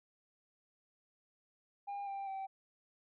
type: tone with pitch steps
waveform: sine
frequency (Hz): 805 / 789.3 / 774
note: G5 / G5 / G5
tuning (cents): +46 / +12 / -22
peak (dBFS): -36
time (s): 1.87-2.47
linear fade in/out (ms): 20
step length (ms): 200
effects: tanh soft clip ceiling -38 dBFS